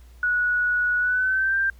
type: tone with pitch glide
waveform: sine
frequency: 1465 to 1579.2 Hz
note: F#6 to G6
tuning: -18 to +12 cents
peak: -19 dBFS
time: 0.23-1.7 s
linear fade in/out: 2 ms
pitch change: +130 cents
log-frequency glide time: 0.99-1.57 s
effects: added 60 Hz sine -45 dBFS peak until 1.79 s + pink hiss -59 dBFS RMS until 1.79 s